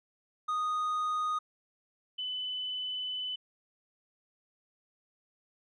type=tone pair in turn; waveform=triangle / sine; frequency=1240 / 3008 Hz; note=D#6 / F#7; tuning=-6 / +28 cents; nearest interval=octave + minor third; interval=1534 cents; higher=second; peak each=-27 / -33 dBFS; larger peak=first; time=0.48-1.39 / 2.18-3.36 s; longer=second; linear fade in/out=10 ms; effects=resampled to 22050 Hz